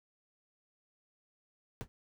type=noise with exponential decay; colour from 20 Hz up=brown; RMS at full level=-33 dBFS; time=1.81-1.88 s; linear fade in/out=0 ms; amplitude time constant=15 ms; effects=none